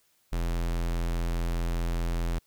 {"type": "tone", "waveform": "square", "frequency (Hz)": 42.46, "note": "F1", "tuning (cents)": -48, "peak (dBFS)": -27, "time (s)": [0.32, 2.39], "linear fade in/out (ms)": 10, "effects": ["white hiss -68 dBFS RMS until 2.46 s"]}